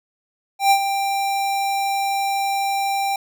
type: tone with ADSR envelope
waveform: square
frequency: 789 Hz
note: G5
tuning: 11 cents sharp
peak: -11 dBFS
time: 0.59-3.16 s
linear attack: 120 ms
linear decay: 72 ms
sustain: -9 dB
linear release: 3 ms
effects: none